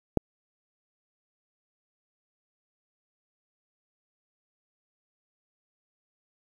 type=click; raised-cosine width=2 ms; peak=-8 dBFS; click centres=0.173 s; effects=8-bit